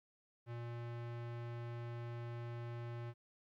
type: tone with low-pass filter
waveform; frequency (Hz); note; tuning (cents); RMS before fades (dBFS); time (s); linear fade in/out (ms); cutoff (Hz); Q
square; 118.5; A#2; +29; -45; 0.46-3.14; 50; 2500; 0.78
effects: 13-bit